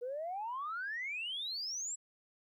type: exponential sweep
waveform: sine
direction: up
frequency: 472.1 to 7860 Hz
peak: -36 dBFS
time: 0.01-1.96 s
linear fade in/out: 20 ms
effects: tanh soft clip ceiling -32 dBFS + 13-bit